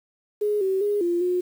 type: tone with pitch steps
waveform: sine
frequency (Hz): 417.2 / 382.2 / 412.1 / 346.4 / 359.6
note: G#4 / G4 / G#4 / F4 / F#4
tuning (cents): +8 / -44 / -13 / -14 / -49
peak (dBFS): -20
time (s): 0.41-1.41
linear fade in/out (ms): 10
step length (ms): 200
effects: 8-bit